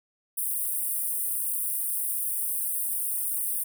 pink high-pass noise, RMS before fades -29 dBFS, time 0.37-3.64 s, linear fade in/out 10 ms, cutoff 8800 Hz, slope 96 dB/octave, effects none

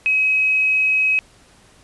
sine tone with quantisation, 2546 Hz, D#7, 39 cents sharp, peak -14 dBFS, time 0.06-1.19 s, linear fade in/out 0 ms, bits 7, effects pink hiss -51 dBFS RMS until 1.83 s + resampled to 24000 Hz

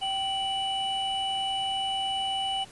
triangle tone pair together, 776.8 / 2960 Hz, G5 / F#7, -16 / 0 cents, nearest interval octave + major seventh, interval 2316 cents, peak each -28 dBFS, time 0.01-2.65 s, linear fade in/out 20 ms, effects pink hiss -50 dBFS RMS until 2.71 s + resampled to 24000 Hz

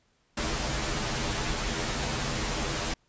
pink noise with comb filter, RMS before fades -30 dBFS, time 0.37-2.94 s, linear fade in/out 5 ms, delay 11 ms, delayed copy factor -0.85, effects pink hiss -69 dBFS RMS until 3.08 s + resampled to 16000 Hz

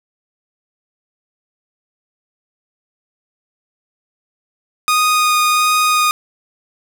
sawtooth tone with vibrato, 1236 Hz, D#6, 12 cents flat, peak -8 dBFS, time 4.88-6.11 s, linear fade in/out 0 ms, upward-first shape sine, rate 1.4 Hz, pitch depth 8 cents each way, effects none

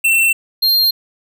square tone pair in turn, 2695 / 4198 Hz, E7 / C8, +38 / +5 cents, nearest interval minor sixth, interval 767 cents, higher second, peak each -11 dBFS, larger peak neither, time 0.04-0.33 / 0.62-0.91 s, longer neither, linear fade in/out 10 ms, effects none

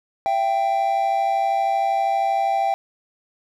triangle tone pair together, 671.3 / 784 Hz, E5 / G5, +31 / 0 cents, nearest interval minor third, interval 269 cents, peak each -22 / -17 dBFS, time 0.26-2.74 s, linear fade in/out 0 ms, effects none

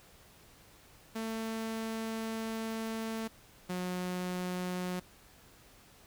sawtooth tone pair in turn, 223.4 / 181.07 Hz, A3 / F#3, +27 / -37 cents, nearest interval major third, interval 364 cents, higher first, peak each -31 / -30 dBFS, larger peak second, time 1.15-3.28 / 3.69-5 s, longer first, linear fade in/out 10 ms, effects pink hiss -59 dBFS RMS until 6.06 s

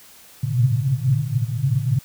white band-pass noise, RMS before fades -20 dBFS, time 0.43-1.99 s, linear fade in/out 5 ms, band 110 to 140 Hz, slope 96 dB/octave, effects white hiss -47 dBFS RMS until 2.04 s

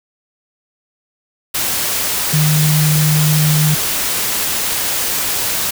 sine tone in noise, 152.8 Hz, D#3, 31 cents flat, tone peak -11 dBFS, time 2.33-3.75 s, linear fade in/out 10 ms, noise white, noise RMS -18 dBFS, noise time 1.54-5.71 s, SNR +4 dB, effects none

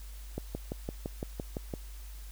click train, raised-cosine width 2 ms, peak -21 dBFS, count 9, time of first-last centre 0.38-1.738 s, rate 5.89 Hz, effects added 50 Hz sine -42 dBFS peak until 2.31 s + white hiss -55 dBFS RMS until 2.31 s

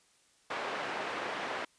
pink band-pass noise, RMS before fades -37 dBFS, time 0.5-1.65 s, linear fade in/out 5 ms, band 470 to 2300 Hz, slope 12 dB/octave, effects white hiss -67 dBFS RMS until 1.78 s + resampled to 22050 Hz

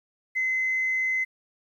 sine tone, 2049 Hz, C7, 37 cents flat, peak -22 dBFS, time 0.35-1.25 s, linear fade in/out 20 ms, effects tanh soft clip ceiling -18 dBFS + 10-bit

